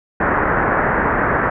white low-pass noise, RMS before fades -17 dBFS, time 0.2-1.5 s, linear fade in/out 5 ms, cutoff 1800 Hz, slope 48 dB/octave, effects none

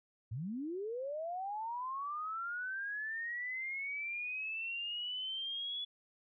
sine linear sweep, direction up, 98 to 3418 Hz, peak -37 dBFS, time 0.31-5.85 s, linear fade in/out 10 ms, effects none

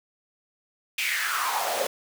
pink noise with high-pass filter sweep, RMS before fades -27 dBFS, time 0.98-1.87 s, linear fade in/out 5 ms, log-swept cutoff 2600 to 490 Hz, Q 5.4, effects none

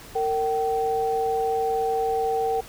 sine tone pair together, 457.3 / 768.6 Hz, A#4 / G5, -33 / -34 cents, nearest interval major sixth, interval 899 cents, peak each -24 dBFS, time 0.15-2.61 s, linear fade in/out 10 ms, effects added 50 Hz sine -53 dBFS peak until 2.68 s + pink hiss -44 dBFS RMS until 2.68 s

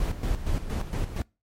brown noise with tremolo, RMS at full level -26 dBFS, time 0-1.22 s, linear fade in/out 2 ms, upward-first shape square, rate 4.3 Hz, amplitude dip 65%, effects noise-tail reverb RT60 0.3 s tail -26 dB re dry + MP3 64 kbps

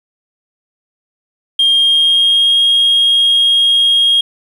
sine tone with pitch glide, 3216 to 3259 Hz, G7 to G#7, +44 to -33 cents, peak -6 dBFS, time 1.59-4.21 s, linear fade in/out 5 ms, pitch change +23 cents, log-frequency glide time 1.69-2.59 s, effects tanh soft clip ceiling -5 dBFS + 7-bit

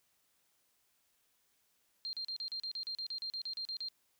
sine tone bursts, 4186 Hz, C8, in tune, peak -37 dBFS, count 16, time 2.05-3.885 s, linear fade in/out 0 ms, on 80 ms, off 37 ms, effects white hiss -75 dBFS RMS until 4.19 s

